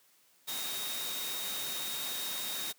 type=tone in noise; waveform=sine; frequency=3729 Hz; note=A#7; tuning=in tune; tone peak=-39 dBFS; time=0.47-2.73 s; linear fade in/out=20 ms; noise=white; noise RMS=-38 dBFS; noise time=0.47-2.73 s; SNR=-4 dB; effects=white hiss -66 dBFS RMS until 2.78 s + high-pass 150 Hz 12 dB/octave